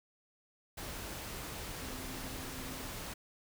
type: tone in noise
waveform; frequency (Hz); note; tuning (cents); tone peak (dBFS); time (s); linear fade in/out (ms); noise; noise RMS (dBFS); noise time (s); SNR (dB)
sine; 259.3; C4; -15; -49; 1.81-2.87; 10; pink; -43; 0.77-3.14; -9
effects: none